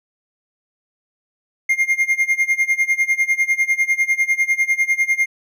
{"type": "tone with tremolo", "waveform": "triangle", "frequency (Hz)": 2118, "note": "C7", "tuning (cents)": 21, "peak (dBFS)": -10, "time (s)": [1.69, 5.26], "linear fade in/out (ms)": 5, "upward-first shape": "sine", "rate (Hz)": 10, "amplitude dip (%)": 90, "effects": []}